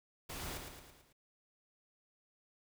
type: noise with echo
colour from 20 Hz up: pink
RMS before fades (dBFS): -44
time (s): 0.29-0.58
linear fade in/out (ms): 10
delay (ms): 110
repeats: 5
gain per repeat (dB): -5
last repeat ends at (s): 1.13
effects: none